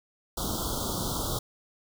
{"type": "band-stop noise", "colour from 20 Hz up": "pink", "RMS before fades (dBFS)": -31, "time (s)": [0.37, 1.39], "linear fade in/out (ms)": 5, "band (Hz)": [1400, 3200], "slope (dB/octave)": 96, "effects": []}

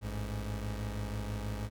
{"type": "tone pair together", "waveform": "30% pulse", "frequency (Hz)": [55, 103.83], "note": ["A1", "G#2"], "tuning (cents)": [0, 0], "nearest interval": "major seventh", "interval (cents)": 1100, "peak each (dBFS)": [-35, -35], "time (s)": [0.01, 1.7], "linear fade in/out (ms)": 50, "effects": []}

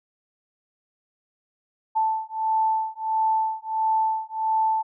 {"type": "beating tone pair", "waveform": "sine", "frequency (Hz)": [880, 881.5], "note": ["A5", "A5"], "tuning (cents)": [0, 3], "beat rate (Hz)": 1.5, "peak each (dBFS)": -24, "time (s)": [1.95, 4.83], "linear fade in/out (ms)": 20, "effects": []}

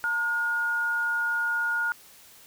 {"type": "tone pair together", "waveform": "sine", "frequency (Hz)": [908, 1432.2], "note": ["A#5", "F6"], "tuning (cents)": [-46, 43], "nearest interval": "minor sixth", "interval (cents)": 789, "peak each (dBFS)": [-35, -24], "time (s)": [0.04, 1.92], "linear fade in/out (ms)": 0, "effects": ["white hiss -52 dBFS RMS until 2.46 s"]}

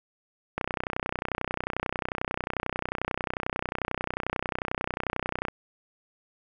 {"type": "click train", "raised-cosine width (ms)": 0.5, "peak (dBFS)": -13, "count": 154, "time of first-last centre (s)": [0.58, 5.484], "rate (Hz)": 31.2, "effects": []}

